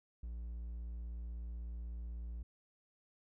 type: tone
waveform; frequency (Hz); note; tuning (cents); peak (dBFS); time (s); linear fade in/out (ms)
triangle; 58.1; A#1; -5; -39; 0.23-2.43; 5
effects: none

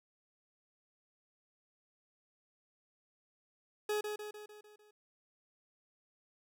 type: tone with echo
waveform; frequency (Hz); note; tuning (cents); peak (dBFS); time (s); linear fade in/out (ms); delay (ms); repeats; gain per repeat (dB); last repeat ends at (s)
40% pulse; 420.8; G#4; +23; -31; 3.89-4.01; 5; 150; 6; -5; 4.91
effects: none

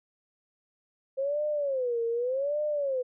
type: tone with vibrato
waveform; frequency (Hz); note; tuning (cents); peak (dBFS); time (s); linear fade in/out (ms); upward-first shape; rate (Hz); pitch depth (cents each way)
sine; 527; C5; +12; -26; 1.17-3.03; 20; sine; 0.85; 230
effects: none

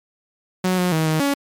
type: tone with pitch steps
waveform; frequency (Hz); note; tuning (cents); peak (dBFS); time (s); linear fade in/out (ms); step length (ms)
sawtooth; 184.3 / 180 / 159 / 157.1 / 281.4; F#3 / F#3 / D#3 / D#3 / C#4; -7 / -47 / +38 / +17 / +26; -13; 0.64-1.34; 5; 140
effects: MP3 96 kbps

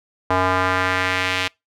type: tone with band-pass filter sweep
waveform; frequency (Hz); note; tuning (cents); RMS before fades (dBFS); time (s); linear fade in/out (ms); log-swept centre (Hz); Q
square; 92.5; F#2; 0; -20; 0.3-1.48; 5; 970 to 2800; 1.5
effects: noise-tail reverb RT60 0.2 s tail -25 dB re dry

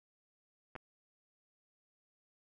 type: clicks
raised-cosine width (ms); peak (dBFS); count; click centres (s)
0.5; -30; 2; 0.754 / 0.762
effects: none

